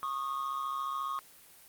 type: tone pair together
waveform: triangle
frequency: 1098 / 1232.5 Hz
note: C#6 / D#6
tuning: -17 / -17 cents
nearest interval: major second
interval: 200 cents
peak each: -33 / -34 dBFS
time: 0.03-1.19 s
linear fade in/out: 0 ms
effects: white hiss -56 dBFS RMS until 1.68 s + Opus 24 kbps